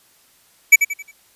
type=tone with echo; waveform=square; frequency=2296 Hz; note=D7; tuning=40 cents flat; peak=-4 dBFS; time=0.72-0.76 s; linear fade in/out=10 ms; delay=89 ms; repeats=4; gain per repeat=-9 dB; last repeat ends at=1.116 s; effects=white hiss -55 dBFS RMS until 1.35 s + resampled to 32000 Hz